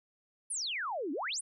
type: exponential two-way sweep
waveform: sine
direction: down then up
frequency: 10500 to 261.6 to 10500 Hz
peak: -33 dBFS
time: 0.5-1.41 s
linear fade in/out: 10 ms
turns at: 1.12 s
effects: none